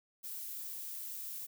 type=noise; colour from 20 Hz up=violet; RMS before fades=-43 dBFS; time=0.23-1.47 s; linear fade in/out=20 ms; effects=none